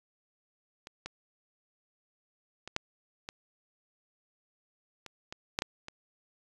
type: clicks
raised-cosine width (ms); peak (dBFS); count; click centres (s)
0.2; -27 / -21 / -24 / -12 / -21 / -27 / -23 / -11 / -13 / -24; 10; 0.871 / 1.06 / 2.676 / 2.764 / 3.289 / 5.063 / 5.325 / 5.589 / 5.621 / 5.884
effects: resampled to 24000 Hz + 8-bit